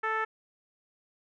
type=tone with low-pass filter; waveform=10% pulse; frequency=440 Hz; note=A4; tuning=in tune; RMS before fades=-30 dBFS; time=0.03-0.25 s; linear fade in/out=10 ms; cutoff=1600 Hz; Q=2.5; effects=none